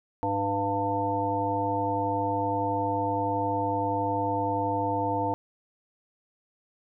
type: harmonic tone with a mistuned harmonic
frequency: 99.4 Hz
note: G2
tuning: 25 cents sharp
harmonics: 1 / 3 / 5 / 7 / 9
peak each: -34 / -32 / -32 / -32 / -28 dBFS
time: 0.23-5.34 s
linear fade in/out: 0 ms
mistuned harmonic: 1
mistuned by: +70 cents
effects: none